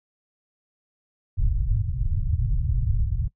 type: low-pass noise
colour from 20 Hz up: pink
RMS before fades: -23 dBFS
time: 1.37-3.28 s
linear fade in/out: 10 ms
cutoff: 130 Hz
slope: 48 dB/octave
effects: noise-tail reverb RT60 0.1 s tail -20 dB re dry